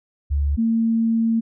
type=tone pair in turn; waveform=sine; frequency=71.5 / 227 Hz; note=D2 / A#3; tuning=-46 / -46 cents; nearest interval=octave + minor sixth; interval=2000 cents; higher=second; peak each=-17 / -16 dBFS; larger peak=second; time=0.3-0.57 / 0.57-1.41 s; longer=second; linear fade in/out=20 ms; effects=none